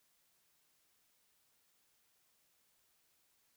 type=silence; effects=white hiss -75 dBFS RMS until 3.56 s